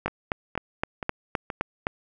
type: two click trains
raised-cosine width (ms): 0.5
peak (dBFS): -9 / -16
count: 8 / 4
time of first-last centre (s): 0.06-1.869 / 0.08-1.502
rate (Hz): 3.87 / 2.11
effects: none